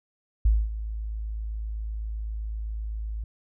sine tone with ADSR envelope, 53.9 Hz, A1, 35 cents flat, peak -15 dBFS, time 0.45-3.24 s, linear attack 6 ms, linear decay 230 ms, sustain -14 dB, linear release 4 ms, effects none

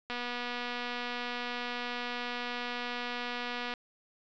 click train, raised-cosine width 0.3 ms, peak -21 dBFS, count 885, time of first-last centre 0.1-3.738 s, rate 243 Hz, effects resampled to 16000 Hz

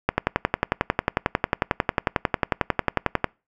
click train, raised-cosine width 0.5 ms, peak -3 dBFS, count 36, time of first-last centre 0.09-3.243 s, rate 11.1 Hz, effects noise-tail reverb RT60 0.3 s tail -26 dB re dry

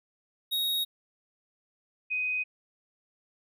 square / sine tone pair in turn, 3763 / 2504 Hz, A#7 / D#7, +16 / +10 cents, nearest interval perfect fifth, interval 706 cents, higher first, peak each -27 dBFS, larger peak neither, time 0.51-0.85 / 2.1-2.44 s, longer neither, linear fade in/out 20 ms, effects none

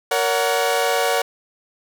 sawtooth chord, F# major, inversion first, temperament equal with one note detuned, 466.2 / 565.7 / 740 Hz, A#4 / C#5 / F#5, 0 / +35 / 0 cents, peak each -18 dBFS, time 0.11-1.22 s, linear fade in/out 5 ms, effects none

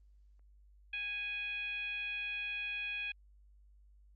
sine tone with frequency modulation, 2489 Hz, D#7, in tune, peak -36 dBFS, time 0.93-3.12 s, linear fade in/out 5 ms, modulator 840 Hz, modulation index 0.61, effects added 50 Hz sine -59 dBFS peak until 4.15 s + Opus 24 kbps

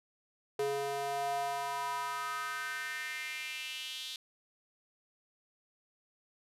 square tone with high-pass filter sweep, 140 Hz, C#3, 18 cents sharp, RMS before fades -37 dBFS, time 0.59-4.16 s, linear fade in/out 2 ms, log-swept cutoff 450 to 3600 Hz, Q 4.1, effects resampled to 32000 Hz

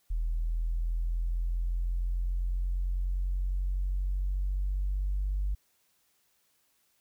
sine linear sweep, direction up, 40.52 to 49 Hz, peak -26 dBFS, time 0.1-5.55 s, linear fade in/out 10 ms, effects tanh soft clip ceiling -23 dBFS + white hiss -71 dBFS RMS until 7 s

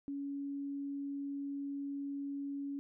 sine tone, 280.6 Hz, C#4, 21 cents sharp, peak -37 dBFS, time 0.08-2.79 s, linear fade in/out 0 ms, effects none

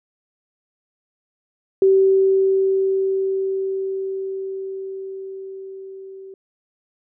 sine tone with level ramp, 385.1 Hz, G4, 31 cents flat, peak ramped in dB -10 to -35 dBFS, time 1.82-6.34 s, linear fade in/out 2 ms, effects none

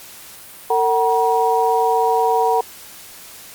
sine tone cluster, 454.2 / 753 / 955 Hz, A#4 / F#5 / A#5, -45 / +30 / +42 cents, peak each -18 dBFS, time 0.7-2.61 s, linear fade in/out 5 ms, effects white hiss -39 dBFS RMS until 3.54 s + Opus 48 kbps

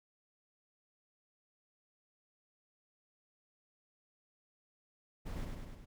brown noise with echo, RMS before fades -41 dBFS, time 5.25-5.46 s, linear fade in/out 20 ms, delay 100 ms, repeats 4, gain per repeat -3 dB, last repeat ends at 5.86 s, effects none

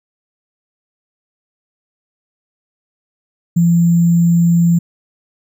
sine tone with sample-and-hold, 170 Hz, F3, 46 cents flat, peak -8 dBFS, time 3.56-4.79 s, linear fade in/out 10 ms, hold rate 7350 Hz, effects none

